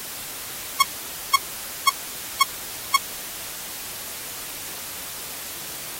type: tone bursts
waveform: sawtooth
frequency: 1094 Hz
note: C#6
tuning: 23 cents flat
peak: -7 dBFS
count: 5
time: 0.8-2.965 s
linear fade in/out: 5 ms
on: 25 ms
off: 510 ms
effects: white hiss -34 dBFS RMS until 5.99 s + AAC 48 kbps